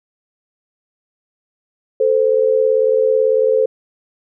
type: tone pair together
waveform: sine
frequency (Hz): 440.9 / 519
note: A4 / C5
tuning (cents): +4 / -14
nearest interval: minor third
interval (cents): 282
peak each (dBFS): -14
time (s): 2-3.66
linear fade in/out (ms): 5
effects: none